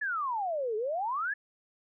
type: exponential two-way sweep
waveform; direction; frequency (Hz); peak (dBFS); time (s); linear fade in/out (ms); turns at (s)
sine; down then up; 1760 to 415.3 to 1760; -29; 0.01-1.34; 10; 0.76
effects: none